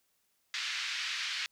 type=band-pass noise; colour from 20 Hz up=pink; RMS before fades=-36 dBFS; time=0.54-1.46 s; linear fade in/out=0 ms; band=1700 to 5200 Hz; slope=24 dB/octave; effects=white hiss -75 dBFS RMS until 1.51 s